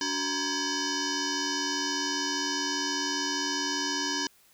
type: tone with frequency modulation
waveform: sine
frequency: 2349 Hz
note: D7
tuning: in tune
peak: -27 dBFS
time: 0.01-4.27 s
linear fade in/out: 2 ms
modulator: 659 Hz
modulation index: 5.6
effects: white hiss -61 dBFS RMS until 4.53 s